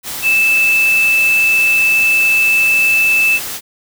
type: tone in noise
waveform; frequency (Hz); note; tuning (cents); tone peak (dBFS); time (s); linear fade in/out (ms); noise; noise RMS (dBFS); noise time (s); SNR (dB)
sine; 2632; E7; -3; -9; 0.22-3.4; 50; white; -24; 0.03-3.61; +12
effects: none